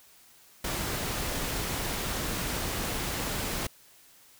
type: noise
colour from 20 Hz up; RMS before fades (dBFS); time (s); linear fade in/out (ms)
pink; -32; 0.64-3.67; 5
effects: white hiss -57 dBFS RMS until 4.39 s